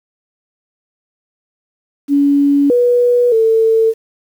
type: tone with pitch steps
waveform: sine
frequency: 283.5 / 486.9 / 447.6 Hz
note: C#4 / B4 / A4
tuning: +39 / -25 / +30 cents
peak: -8 dBFS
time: 2.08-3.94 s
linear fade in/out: 50 ms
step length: 620 ms
effects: 7-bit